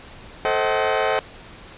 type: chord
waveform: sawtooth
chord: A diminished seventh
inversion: none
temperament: just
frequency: 440 / 528 / 633.6 / 760.3 Hz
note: A4 / C5 / Eb5 / Gb5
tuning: 0 / +16 / +31 / +47 cents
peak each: -20 dBFS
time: 0.45-1.19 s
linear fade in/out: 0 ms
effects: pink hiss -42 dBFS RMS until 1.77 s + resampled to 8000 Hz